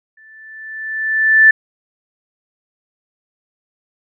sine tone with exponential growth, 1760 Hz, A6, in tune, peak -3 dBFS, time 0.17-1.51 s, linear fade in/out 5 ms, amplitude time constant 290 ms, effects none

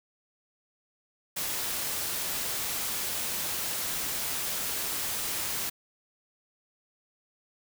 white noise, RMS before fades -32 dBFS, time 1.36-5.7 s, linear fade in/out 10 ms, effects none

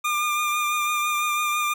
25% pulse tone with vibrato, 1203 Hz, D6, 41 cents sharp, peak -18 dBFS, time 0.04-1.74 s, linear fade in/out 10 ms, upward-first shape triangle, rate 6 Hz, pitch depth 26 cents each way, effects none

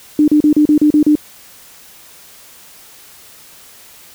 sine tone bursts, 300 Hz, D4, 37 cents sharp, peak -6 dBFS, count 8, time 0.19-1.154 s, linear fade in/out 2 ms, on 89 ms, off 36 ms, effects white hiss -41 dBFS RMS until 4.14 s

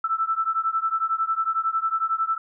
sine beating tone pair, 1318.5 / 1329.5 Hz, E6 / E6, 0 / +14 cents, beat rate 11 Hz, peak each -24 / -25 dBFS, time 0.04-2.38 s, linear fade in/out 5 ms, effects none

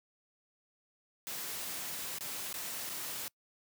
white noise with dropouts, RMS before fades -40 dBFS, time 1.27-3.28 s, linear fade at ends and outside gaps 0 ms, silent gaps 2.185-2.208 / 2.528-2.541 / 2.893-2.897 s, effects noise-tail reverb RT60 0.1 s tail -25 dB re dry + high-pass 100 Hz 12 dB/octave

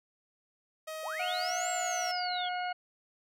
sawtooth tone with pitch glide, 630 to 660.6 Hz, D#5 to E5, +21 to +4 cents, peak -34 dBFS, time 0.87-2.12 s, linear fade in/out 10 ms, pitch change +83 cents, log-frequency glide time 1.4-1.52 s
sine linear two-way sweep, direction up then down, 488.6 to 7640 to 3175 Hz, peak -36 dBFS, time 1.03-2.49 s, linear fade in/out 10 ms, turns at 1.7 s
harmonic tone, 722 Hz, F#5, 43 cents flat, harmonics 1 / 2 / 3 / 4 / 6, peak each -33 / -39 / -43 / -45 / -49 dBFS, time 1.19-2.73 s, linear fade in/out 10 ms
effects none

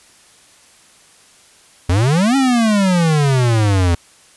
square exponential two-way sweep, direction up then down, 83.5 to 277.2 to 83.5 Hz, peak -12 dBFS, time 1.89-3.95 s, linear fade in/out 5 ms, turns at 2.36 s, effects white hiss -48 dBFS RMS until 4.36 s + resampled to 24000 Hz

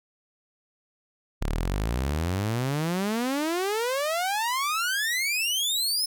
sawtooth exponential sweep, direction up, 34 to 5320 Hz, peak -21 dBFS, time 1.41-6.06 s, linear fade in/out 10 ms, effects none

